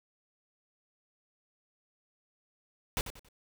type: noise with echo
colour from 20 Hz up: pink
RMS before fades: -31 dBFS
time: 2.97-3.01 s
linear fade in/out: 0 ms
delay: 92 ms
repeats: 3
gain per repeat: -10 dB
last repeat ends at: 3.286 s
effects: none